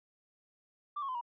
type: tone with pitch steps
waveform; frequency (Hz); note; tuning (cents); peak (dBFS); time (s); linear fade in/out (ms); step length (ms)
sine; 1174.7 / 1096 / 1022.6 / 954.2; D6 / C#6 / C6 / A#5; 0 / -20 / -40 / +40; -33; 0.96-1.212; 10; 63
effects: tanh soft clip ceiling -31 dBFS